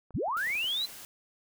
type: clicks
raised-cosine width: 1 ms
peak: -37 dBFS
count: 7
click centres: 0.107 / 0.282 / 0.369 / 0.472 / 0.504 / 0.553 / 0.643 s
type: linear sweep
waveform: sine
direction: up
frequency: 41.22 to 4117 Hz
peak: -28 dBFS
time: 0.14-0.86 s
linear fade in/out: 10 ms
type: noise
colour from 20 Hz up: white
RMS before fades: -46 dBFS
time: 0.37-1.05 s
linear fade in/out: 0 ms
effects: none